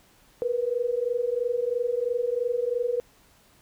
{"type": "tone pair together", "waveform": "sine", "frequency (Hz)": [470.9, 493.9], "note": ["A#4", "B4"], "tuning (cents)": [18, 0], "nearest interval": "minor second", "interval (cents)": 82, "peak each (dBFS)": [-27, -26], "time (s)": [0.42, 3], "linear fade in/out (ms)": 0, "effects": ["pink hiss -59 dBFS RMS until 3.61 s"]}